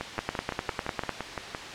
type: two click trains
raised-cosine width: 0.5 ms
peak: -16 / -12 dBFS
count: 10 / 10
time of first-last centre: 0.01-1.548 / 0.19-1.093 s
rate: 5.85 / 9.97 Hz
effects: white hiss -38 dBFS RMS until 1.74 s + low-pass 4000 Hz 12 dB/octave